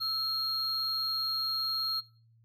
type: tone pair together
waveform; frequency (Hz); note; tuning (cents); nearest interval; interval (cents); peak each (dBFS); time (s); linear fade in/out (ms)
triangle; 1311 / 4245; E6 / C8; -10 / +24; octave + minor sixth; 2034; -38 / -29; 0-2.01; 20
effects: noise-tail reverb RT60 0.4 s tail -19 dB re dry + added 114 Hz sine -60 dBFS peak until 2.44 s